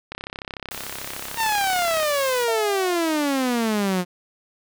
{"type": "click train", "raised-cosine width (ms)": 0.3, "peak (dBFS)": -15, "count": 65, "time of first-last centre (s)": [0.12, 2.03], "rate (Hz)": 33.5}
{"type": "noise", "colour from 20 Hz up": "white", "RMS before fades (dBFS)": -35, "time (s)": [0.71, 2.44], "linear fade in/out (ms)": 0}
{"type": "exponential sweep", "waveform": "sawtooth", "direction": "down", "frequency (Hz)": [932.3, 175.4], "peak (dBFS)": -16, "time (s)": [1.36, 4.05], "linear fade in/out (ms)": 50}
{"type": "tone with exponential decay", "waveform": "sine", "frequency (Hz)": 672, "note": "E5", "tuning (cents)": 33, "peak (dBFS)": -25, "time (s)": [2.48, 3.82], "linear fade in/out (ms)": 1, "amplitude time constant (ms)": 290}
{"effects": []}